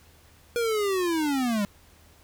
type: linear sweep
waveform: square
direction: down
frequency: 480 to 196 Hz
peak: -24 dBFS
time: 0.56-1.65 s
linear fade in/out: 0 ms
effects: added 79 Hz sine -58 dBFS peak until 2.23 s + pink hiss -57 dBFS RMS until 2.23 s